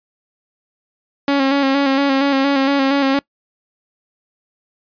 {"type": "tone with vibrato", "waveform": "sawtooth", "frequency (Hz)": 275.1, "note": "C#4", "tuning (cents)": -13, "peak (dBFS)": -9, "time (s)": [1.28, 3.19], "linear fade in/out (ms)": 2, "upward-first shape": "square", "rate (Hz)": 4.3, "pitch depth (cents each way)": 35, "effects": ["noise-tail reverb RT60 0.1 s tail -23 dB re dry", "resampled to 11025 Hz"]}